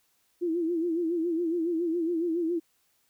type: tone with vibrato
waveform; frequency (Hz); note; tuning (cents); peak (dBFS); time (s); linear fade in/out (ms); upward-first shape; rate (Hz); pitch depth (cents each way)
sine; 336.2; E4; +34; -25; 0.41-2.6; 20; sine; 7.2; 92
effects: white hiss -70 dBFS RMS until 3.09 s

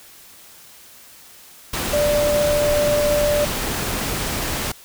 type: tone in noise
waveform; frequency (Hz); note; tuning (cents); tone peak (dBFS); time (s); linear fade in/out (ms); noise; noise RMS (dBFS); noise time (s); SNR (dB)
sine; 589; D5; +5; -16; 1.93-3.45; 5; pink; -24; 1.73-4.72; +5
effects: white hiss -45 dBFS RMS until 4.84 s

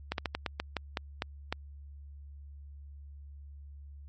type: slowing click train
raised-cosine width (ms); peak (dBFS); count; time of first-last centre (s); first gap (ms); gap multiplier
0.3; -15; 10; 0.12-1.526; 62; 1.22
effects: added 71 Hz sine -45 dBFS peak until 4.08 s + MP3 32 kbps

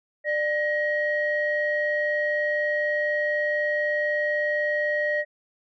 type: tone pair together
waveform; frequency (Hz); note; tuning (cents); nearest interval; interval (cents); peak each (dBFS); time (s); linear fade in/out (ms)
sine; 596 / 1892.2; D5 / A#6; +25 / +25; octave + minor sixth; 2000; -24; 0.24-5.25; 50
effects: tanh soft clip ceiling -15 dBFS

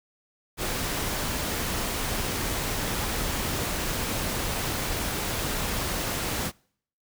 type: noise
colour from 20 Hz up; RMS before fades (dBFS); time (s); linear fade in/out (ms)
pink; -29; 0.57-6.52; 50
effects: noise-tail reverb RT60 0.6 s tail -26 dB re dry

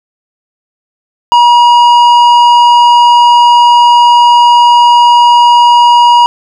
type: tone with tanh clipping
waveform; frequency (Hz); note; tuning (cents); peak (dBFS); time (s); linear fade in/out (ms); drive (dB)
sine; 958; A#5; +47; -3; 1.32-6.26; 0; 10
effects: none

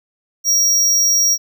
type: tone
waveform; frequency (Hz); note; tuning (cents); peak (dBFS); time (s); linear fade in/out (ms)
square; 5660; F8; +22; -12; 0.44-1.38; 50
effects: none

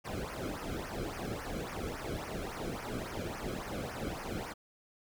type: noise with flanger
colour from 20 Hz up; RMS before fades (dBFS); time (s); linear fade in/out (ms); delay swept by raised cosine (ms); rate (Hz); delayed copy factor
brown; -39; 0.04-4.54; 20; 0.25 to 1.12; 3.6; -0.9
effects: none

